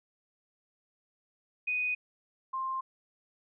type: tone pair in turn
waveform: sine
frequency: 2489 / 1053.8 Hz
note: D#7 / C6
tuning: 0 / +12 cents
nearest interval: octave + minor third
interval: 1488 cents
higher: first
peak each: -28 / -31 dBFS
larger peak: first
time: 1.67-1.95 / 2.53-2.81 s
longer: neither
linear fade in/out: 10 ms
effects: none